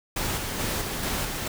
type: noise with tremolo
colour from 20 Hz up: pink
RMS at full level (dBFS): -28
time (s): 0.16-1.48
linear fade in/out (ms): 5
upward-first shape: square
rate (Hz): 2.3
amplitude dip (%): 30
effects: none